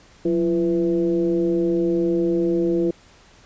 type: tone with frequency modulation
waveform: sine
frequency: 340.2 Hz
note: F4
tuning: 45 cents flat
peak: -17 dBFS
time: 0.25-2.91 s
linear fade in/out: 5 ms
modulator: 159 Hz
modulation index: 0.79
effects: pink hiss -51 dBFS RMS until 3.45 s + resampled to 16000 Hz